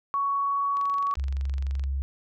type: tone with pitch glide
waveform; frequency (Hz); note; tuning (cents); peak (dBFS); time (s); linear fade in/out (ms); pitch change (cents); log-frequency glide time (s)
sine; 1117 to 1124.8; C#6 to C#6; +13 to +25; -23; 0.14-1.14; 0; +12; 0.33-0.83
type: click train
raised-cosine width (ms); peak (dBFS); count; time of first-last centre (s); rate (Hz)
0.2; -28; 26; 0.77-1.838; 23.4
type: tone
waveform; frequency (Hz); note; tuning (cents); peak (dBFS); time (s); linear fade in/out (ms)
sine; 68; C#2; -33; -25; 1.17-2.02; 0
effects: none